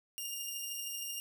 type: beating tone pair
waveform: 10% pulse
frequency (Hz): 2818 / 2831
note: F7 / F7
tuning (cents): +15 / +23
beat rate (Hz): 13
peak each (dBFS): -30 / -38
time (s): 0.18-1.2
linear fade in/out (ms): 0
effects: none